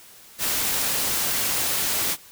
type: noise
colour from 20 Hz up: white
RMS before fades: -24 dBFS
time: 0.38-2.17 s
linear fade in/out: 50 ms
effects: white hiss -48 dBFS RMS until 2.31 s